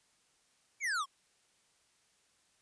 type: exponential sweep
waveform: square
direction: down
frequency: 2359 to 1046.5 Hz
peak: -32 dBFS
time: 0.8-1.06 s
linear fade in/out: 50 ms
effects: white hiss -71 dBFS RMS until 2.61 s + resampled to 22050 Hz